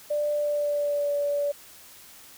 sine tone with pitch glide, 591 to 575.8 Hz, D5 to D5, +11 to -34 cents, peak -23 dBFS, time 0.1-1.52 s, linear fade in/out 10 ms, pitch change -45 cents, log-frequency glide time 0.31-1.15 s, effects white hiss -49 dBFS RMS until 2.37 s

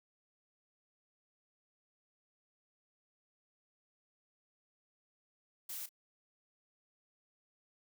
blue noise with echo, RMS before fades -43 dBFS, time 5.69-5.86 s, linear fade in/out 5 ms, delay 32 ms, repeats 1, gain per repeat -15 dB, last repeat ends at 5.892 s, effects none

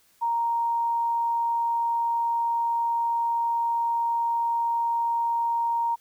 sine tone, 932.3 Hz, A#5, in tune, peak -22 dBFS, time 0.21-5.96 s, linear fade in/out 20 ms, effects white hiss -62 dBFS RMS until 6 s

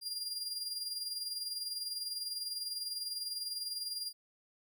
sawtooth tone with tremolo, 4800 Hz, D8, 37 cents sharp, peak -32 dBFS, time 0.01-4.13 s, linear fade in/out 50 ms, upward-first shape sine, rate 20 Hz, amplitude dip 55%, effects none

